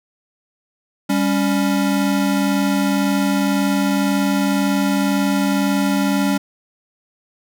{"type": "tone pair together", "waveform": "square", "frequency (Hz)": [197.78, 279.7], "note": ["G3", "C#4"], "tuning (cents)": [16, 16], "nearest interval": "tritone", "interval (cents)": 600, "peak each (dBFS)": -19, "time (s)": [1.09, 6.38], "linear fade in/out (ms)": 10, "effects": []}